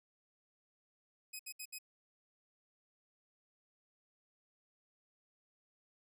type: tone bursts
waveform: 10% pulse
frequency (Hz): 2524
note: D#7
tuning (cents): +24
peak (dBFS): -35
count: 4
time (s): 1.33-1.787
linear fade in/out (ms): 10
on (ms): 64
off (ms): 67
effects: none